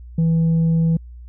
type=tone; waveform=sine; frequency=164.1 Hz; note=E3; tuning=8 cents flat; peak=-11 dBFS; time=0.18-0.97 s; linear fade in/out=5 ms; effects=tanh soft clip ceiling -13 dBFS + added 60 Hz sine -35 dBFS peak until 1.28 s